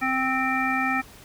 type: harmonic tone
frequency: 261.6 Hz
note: C4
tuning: in tune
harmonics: 1 / 3 / 5 / 7 / 9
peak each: -28 / -28 / -28 / -28 / -28 dBFS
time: 0.01-1.02 s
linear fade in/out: 20 ms
effects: pink hiss -48 dBFS RMS until 1.24 s